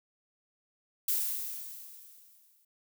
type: noise with exponential decay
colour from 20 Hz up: violet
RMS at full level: -28 dBFS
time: 1.08-2.65 s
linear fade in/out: 5 ms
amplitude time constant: 340 ms
effects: none